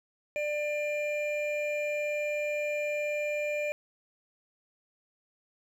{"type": "tone pair together", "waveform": "triangle", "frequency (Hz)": [593, 2394], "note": ["D5", "D7"], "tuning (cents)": [17, 33], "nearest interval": "2 octaves", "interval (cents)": 2416, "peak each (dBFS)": [-28, -33], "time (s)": [0.36, 3.72], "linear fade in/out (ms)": 0, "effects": []}